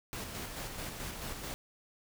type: noise with tremolo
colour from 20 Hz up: pink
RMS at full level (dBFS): -40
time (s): 0.13-1.54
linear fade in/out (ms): 0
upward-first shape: square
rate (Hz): 4.6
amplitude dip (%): 35
effects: none